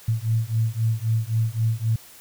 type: beating tone pair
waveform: sine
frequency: 110.5 / 114.3 Hz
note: A2 / A#2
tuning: +8 / -34 cents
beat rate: 3.8 Hz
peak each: -23 dBFS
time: 0.08-1.96 s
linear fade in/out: 5 ms
effects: white hiss -47 dBFS RMS until 2.2 s